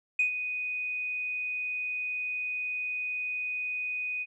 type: tone with ADSR envelope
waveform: sine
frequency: 2489 Hz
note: D#7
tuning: in tune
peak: -20 dBFS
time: 0.19-4.26 s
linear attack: 5 ms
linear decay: 110 ms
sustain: -10 dB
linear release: 41 ms
effects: tanh soft clip ceiling -17 dBFS